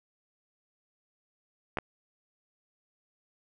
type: clicks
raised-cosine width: 0.5 ms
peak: -16 dBFS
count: 2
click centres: 1.772 / 1.786 s
effects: none